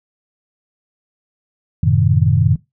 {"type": "chord", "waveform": "sine", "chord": "F# diminished seventh", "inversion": "none", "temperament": "equal with one note detuned", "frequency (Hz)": [92.5, 110, 130.28, 155.56], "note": ["F#2", "A2", "C3", "Eb3"], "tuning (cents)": [0, 0, -7, 0], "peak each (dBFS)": -16, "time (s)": [1.83, 2.56], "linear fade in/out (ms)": 5, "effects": ["noise-tail reverb RT60 0.2 s tail -20 dB re dry"]}